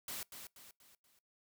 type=noise with echo; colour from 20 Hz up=white; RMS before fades=-43 dBFS; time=0.08-0.23 s; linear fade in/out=2 ms; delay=240 ms; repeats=4; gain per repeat=-7 dB; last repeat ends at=1.19 s; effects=noise-tail reverb RT60 0.2 s tail -24 dB re dry